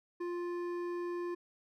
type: tone with hard clipping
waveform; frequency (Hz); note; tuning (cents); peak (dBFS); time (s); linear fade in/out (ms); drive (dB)
sine; 349.7; F4; +2; -37; 0.2-1.35; 10; 10
effects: none